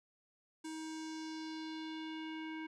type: tone with low-pass filter sweep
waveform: square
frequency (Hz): 316.6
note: D#4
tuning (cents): +30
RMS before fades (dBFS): -44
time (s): 0.64-2.67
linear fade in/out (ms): 10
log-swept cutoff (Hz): 8500 to 2200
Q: 2.4
effects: none